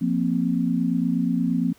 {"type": "chord", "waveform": "sine", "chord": "F suspended fourth", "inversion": "none", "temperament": "equal", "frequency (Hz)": [174.61, 233.1, 261.6], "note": ["F3", "Bb3", "C4"], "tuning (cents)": [0, 0, 0], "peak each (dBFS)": -24, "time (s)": [0.01, 1.73], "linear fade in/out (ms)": 10, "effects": ["pink hiss -56 dBFS RMS until 1.78 s"]}